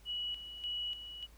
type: tone with tremolo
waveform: sine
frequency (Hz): 2931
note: F#7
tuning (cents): -17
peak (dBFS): -35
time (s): 0.05-1.27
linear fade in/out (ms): 50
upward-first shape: square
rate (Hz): 1.7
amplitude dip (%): 65
effects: added 54 Hz sine -57 dBFS peak until 1.37 s + pink hiss -64 dBFS RMS until 1.37 s